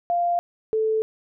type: tone pair in turn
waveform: sine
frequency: 696 / 438.5 Hz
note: F5 / A4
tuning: -6 / -6 cents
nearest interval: minor sixth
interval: 800 cents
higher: first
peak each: -19 dBFS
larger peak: neither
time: 0.1-0.39 / 0.73-1.02 s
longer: neither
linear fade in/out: 0 ms
effects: none